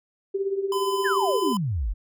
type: tone with tremolo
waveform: sine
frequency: 392 Hz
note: G4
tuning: in tune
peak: -20 dBFS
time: 0.34-1.53 s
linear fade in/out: 10 ms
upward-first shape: triangle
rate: 17 Hz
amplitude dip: 75%
type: tone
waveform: square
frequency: 1012 Hz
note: B5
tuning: 42 cents sharp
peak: -27 dBFS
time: 0.72-1.57 s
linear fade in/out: 2 ms
type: exponential sweep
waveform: sine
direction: down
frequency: 1864.7 to 40.85 Hz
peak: -23 dBFS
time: 1.04-1.94 s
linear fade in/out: 20 ms
effects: none